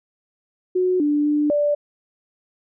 sine tone with pitch steps, 366.6 / 294.3 / 296.6 / 586 Hz, F#4 / D4 / D4 / D5, -16 / +4 / +17 / -4 cents, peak -16 dBFS, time 0.75-1.75 s, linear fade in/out 10 ms, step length 250 ms, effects none

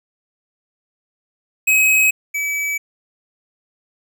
square tone pair in turn, 2544 / 2292 Hz, D#7 / D7, +38 / -43 cents, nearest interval major second, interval 181 cents, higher first, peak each -12 / -20 dBFS, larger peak first, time 1.67-2.11 / 2.34-2.78 s, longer neither, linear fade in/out 10 ms, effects none

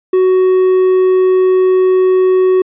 triangle tone, 372 Hz, F#4, 9 cents sharp, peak -5 dBFS, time 0.13-2.62 s, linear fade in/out 5 ms, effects resampled to 8000 Hz

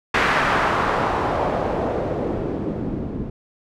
white noise with low-pass filter sweep, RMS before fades -22 dBFS, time 0.14-3.3 s, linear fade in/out 5 ms, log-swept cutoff 1800 to 230 Hz, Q 1.4, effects none

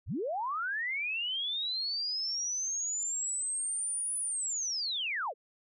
sine linear two-way sweep, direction up then down, 42.5 to 9950 to 384.6 Hz, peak -31 dBFS, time 0.06-5.34 s, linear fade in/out 50 ms, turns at 4.19 s, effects none

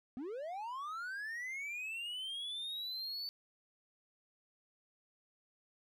triangle linear sweep, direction up, 234.2 to 4546 Hz, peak -38 dBFS, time 0.17-3.29 s, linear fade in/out 0 ms, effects none

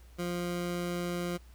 20% pulse tone, 175.4 Hz, F3, 8 cents sharp, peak -27 dBFS, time 0.18-1.38 s, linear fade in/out 20 ms, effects added 60 Hz sine -51 dBFS peak until 1.54 s + pink hiss -63 dBFS RMS until 1.54 s

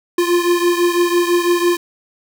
square beating tone pair, 347.5 / 353.5 Hz, F4 / F4, -9 / +21 cents, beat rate 6 Hz, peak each -15 / -19 dBFS, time 0.18-1.77 s, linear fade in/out 5 ms, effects none

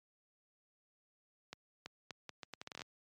accelerating click train, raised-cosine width 0.2 ms, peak -27 dBFS, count 14, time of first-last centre 1.53-2.819 s, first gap 330 ms, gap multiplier 0.75, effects high-pass 100 Hz 12 dB/octave + MP3 96 kbps

